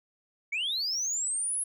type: linear sweep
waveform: sine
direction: up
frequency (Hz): 2181 to 10780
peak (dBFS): -26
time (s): 0.52-1.64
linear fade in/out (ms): 10
effects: tanh soft clip ceiling -26 dBFS